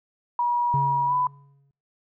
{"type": "tone with pitch glide", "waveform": "sine", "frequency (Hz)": [962, 996.5], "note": ["B5", "B5"], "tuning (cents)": [-46, 15], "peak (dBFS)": -20, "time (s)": [0.39, 1.27], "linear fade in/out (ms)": 2, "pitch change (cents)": 61, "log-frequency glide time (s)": [1.06, 1.13]}
{"type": "tone with exponential decay", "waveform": "triangle", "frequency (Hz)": 139.2, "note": "C#3", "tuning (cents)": 8, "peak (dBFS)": -20, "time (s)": [0.74, 1.71], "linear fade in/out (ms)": 0, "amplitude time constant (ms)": 210}
{"effects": ["noise-tail reverb RT60 0.5 s tail -26 dB re dry"]}